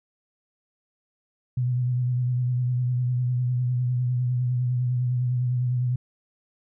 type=tone with vibrato; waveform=sine; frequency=124.4 Hz; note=B2; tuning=13 cents sharp; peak=-21 dBFS; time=1.57-5.96 s; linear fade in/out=5 ms; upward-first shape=triangle; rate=9.9 Hz; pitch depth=41 cents each way; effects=none